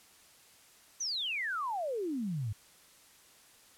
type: exponential sweep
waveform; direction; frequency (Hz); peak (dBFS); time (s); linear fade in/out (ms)
sine; down; 6272 to 97.4; -32; 1-2.53; 10
effects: white hiss -60 dBFS RMS until 3.77 s + low-pass 12000 Hz 12 dB/octave